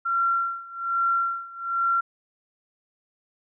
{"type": "tone with tremolo", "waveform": "sine", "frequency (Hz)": 1368, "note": "F6", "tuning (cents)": -36, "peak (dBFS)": -19, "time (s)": [0.05, 2.01], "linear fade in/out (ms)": 10, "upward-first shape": "sine", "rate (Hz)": 1.2, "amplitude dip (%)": 90, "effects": []}